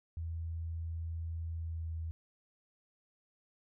sine tone with pitch glide, 82.41 to 81.37 Hz, E2 to E2, 0 to -22 cents, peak -36 dBFS, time 0.17-2.11 s, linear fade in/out 0 ms, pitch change -22 cents, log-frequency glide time 1.53-1.91 s, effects none

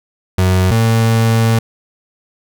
35% pulse tone pair in turn, 92.7 / 113.42 Hz, F#2 / A#2, +4 / -47 cents, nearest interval minor third, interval 349 cents, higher second, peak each -8 dBFS, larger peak neither, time 0.38-0.71 / 0.71-1.59 s, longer second, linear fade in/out 5 ms, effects none

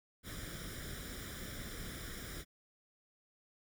pink noise with comb filter, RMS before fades -45 dBFS, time 0.23-2.45 s, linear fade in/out 50 ms, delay 0.56 ms, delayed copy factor +0.75, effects none

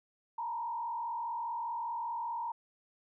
sine tone with frequency modulation, 935 Hz, A#5, 5 cents sharp, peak -34 dBFS, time 0.38-2.52 s, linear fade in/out 5 ms, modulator 44.8 Hz, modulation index 0.9, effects none

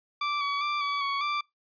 sawtooth tone with pitch steps, 1169 / 1136 / 1176 / 1142 / 1118 / 1174 Hz, D6 / C#6 / D6 / D6 / C#6 / D6, -8 / +42 / +2 / -49 / +14 / -1 cents, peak -23 dBFS, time 0.21-1.41 s, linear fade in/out 5 ms, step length 200 ms, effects noise-tail reverb RT60 0.2 s tail -26 dB re dry + resampled to 11025 Hz

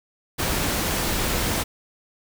pink noise, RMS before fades -24 dBFS, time 0.38-1.64 s, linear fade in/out 20 ms, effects none

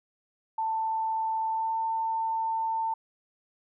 sine tone with pitch glide, 888 to 896.8 Hz, A5 to A5, +16 to +33 cents, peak -26 dBFS, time 0.58-2.94 s, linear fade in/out 5 ms, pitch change +17 cents, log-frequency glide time 1.5-1.73 s, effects none

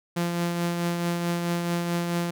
sawtooth tone with tremolo, 172.3 Hz, F3, 23 cents flat, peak -19 dBFS, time 0.16-2.31 s, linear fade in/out 10 ms, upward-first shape triangle, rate 4.6 Hz, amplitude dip 40%, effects none

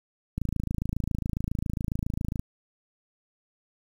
click train, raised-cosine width 5 ms, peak -16 dBFS, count 56, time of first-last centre 0.38-2.395 s, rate 27.3 Hz, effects 8-bit

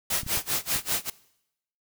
white noise with tremolo, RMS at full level -25 dBFS, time 0.1-1.1 s, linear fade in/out 5 ms, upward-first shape sine, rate 5.1 Hz, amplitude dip 100%
clicks, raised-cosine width 5 ms, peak -25 dBFS, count 4, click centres 0.233 / 0.265 / 0.374 / 0.76 s
effects noise-tail reverb RT60 0.8 s tail -20 dB re dry

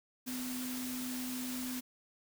sine tone in noise, 252.6 Hz, B3, 39 cents sharp, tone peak -38 dBFS, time 0.26-1.81 s, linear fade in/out 20 ms, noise white, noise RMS -43 dBFS, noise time 0.26-1.81 s, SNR +2 dB, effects none

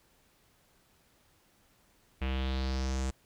square tone with low-pass filter sweep, 65.7 Hz, C2, 8 cents sharp, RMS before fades -32 dBFS, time 2.21-3.11 s, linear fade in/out 10 ms, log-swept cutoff 2600 to 7800 Hz, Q 3.4, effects pink hiss -67 dBFS RMS until 3.25 s

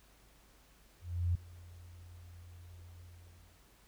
sine tone with ADSR envelope, 87.31 Hz, F2, in tune, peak -27 dBFS, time 1.01-3.64 s, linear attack 340 ms, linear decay 5 ms, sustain -23 dB, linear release 640 ms, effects added 50 Hz sine -65 dBFS peak until 3.87 s + pink hiss -65 dBFS RMS until 3.87 s

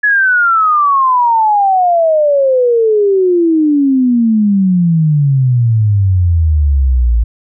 sine exponential sweep, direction down, 1709 to 55 Hz, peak -7 dBFS, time 0.03-7.24 s, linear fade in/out 10 ms, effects none

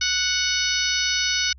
harmonic tone, 739 Hz, F#5, 2 cents flat, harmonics 2 / 3 / 4 / 5 / 6 / 7 / 8, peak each -28 / -28 / -28 / -28 / -28 / -28 / -28 dBFS, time 0.01-1.53 s, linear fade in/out 5 ms, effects added 65 Hz sine -43 dBFS peak until 1.58 s

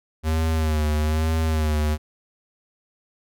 square tone with vibrato, 78 Hz, D#2, 5 cents sharp, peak -20 dBFS, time 0.23-1.98 s, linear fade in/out 50 ms, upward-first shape sine, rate 1.1 Hz, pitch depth 53 cents each way, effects none

